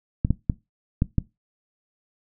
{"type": "clicks", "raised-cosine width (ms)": 5, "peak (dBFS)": -7, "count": 5, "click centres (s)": [0.249, 0.306, 0.498, 1.021, 1.183], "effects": ["noise-tail reverb RT60 0.2 s tail -19 dB re dry"]}